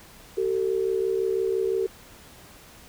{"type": "tone pair together", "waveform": "sine", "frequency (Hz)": [382.5, 448.4], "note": ["G4", "A4"], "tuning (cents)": [-42, 33], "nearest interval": "minor third", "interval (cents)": 275, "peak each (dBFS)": [-24, -26], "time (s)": [0.37, 1.87], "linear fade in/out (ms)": 10, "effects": ["pink hiss -49 dBFS RMS until 2.88 s"]}